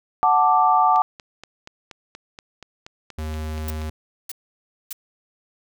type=chord; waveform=sine; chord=D major; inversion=first; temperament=equal; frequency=740 / 880 / 1174.7 Hz; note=F#5 / A5 / D6; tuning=0 / 0 / 0 cents; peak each=-18 dBFS; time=0.23-1.02 s; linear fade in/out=0 ms
type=click train; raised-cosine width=0.2 ms; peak=-21 dBFS; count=13; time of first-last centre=0.96-3.817 s; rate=4.2 Hz
type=tone; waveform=square; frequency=77.78 Hz; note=D#2; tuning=in tune; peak=-27 dBFS; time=3.18-3.9 s; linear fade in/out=5 ms
type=noise bursts; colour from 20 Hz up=blue; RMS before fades=-31 dBFS; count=3; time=3.68-4.929 s; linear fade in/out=2 ms; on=23 ms; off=590 ms
effects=none